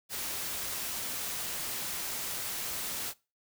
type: noise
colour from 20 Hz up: white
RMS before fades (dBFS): -36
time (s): 0.09-3.14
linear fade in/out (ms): 50
effects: noise-tail reverb RT60 0.3 s tail -22 dB re dry